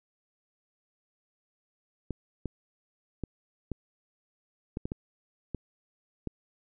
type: clicks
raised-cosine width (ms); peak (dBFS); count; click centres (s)
3; -20; 9; 2.107 / 2.457 / 3.237 / 3.717 / 4.771 / 4.855 / 4.919 / 5.547 / 6.273
effects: none